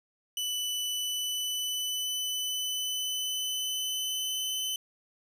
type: tone with pitch glide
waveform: sawtooth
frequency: 2982 to 3036 Hz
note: F#7 to F#7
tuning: +13 to +44 cents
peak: -27 dBFS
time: 0.37-4.76 s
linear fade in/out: 2 ms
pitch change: +31 cents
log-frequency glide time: 0.89-4.62 s
effects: none